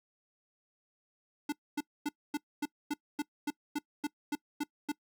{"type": "tone bursts", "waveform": "square", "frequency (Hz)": 293.7, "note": "D4", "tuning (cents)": 0, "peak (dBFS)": -31, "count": 13, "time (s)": [1.49, 4.919], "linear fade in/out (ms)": 5, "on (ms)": 33, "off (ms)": 250, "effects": ["noise-tail reverb RT60 0.1 s tail -22 dB re dry"]}